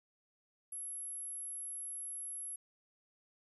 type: tone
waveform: sine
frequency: 11175 Hz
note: F9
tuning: in tune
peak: -39 dBFS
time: 0.72-2.56 s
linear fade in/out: 5 ms
effects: tanh soft clip ceiling -38 dBFS